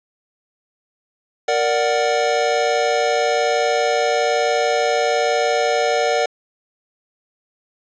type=chord; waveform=square; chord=Bb augmented; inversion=none; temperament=equal; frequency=466.2 / 587.3 / 740 Hz; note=Bb4 / D5 / F#5; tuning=0 / 0 / 0 cents; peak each=-21 dBFS; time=1.48-6.26 s; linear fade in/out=5 ms; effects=resampled to 16000 Hz + 8-bit